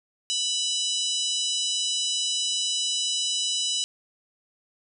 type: harmonic tone with a mistuned harmonic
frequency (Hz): 987.8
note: B5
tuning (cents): 0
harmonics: 3 / 4 / 5 / 6 / 7 / 8 / 9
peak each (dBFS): -28 / -30 / -32 / -34 / -35 / -36 / -37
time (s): 0.3-3.84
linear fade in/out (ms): 0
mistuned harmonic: 5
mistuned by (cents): +46
effects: none